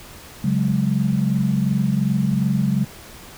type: chord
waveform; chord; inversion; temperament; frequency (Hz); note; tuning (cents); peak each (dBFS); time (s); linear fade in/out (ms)
sine; C# suspended fourth; none; equal; 138.59 / 185 / 207.7; C#3 / F#3 / G#3; 0 / 0 / 0; -21; 0.44-2.85; 5
effects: pink hiss -41 dBFS RMS until 3.37 s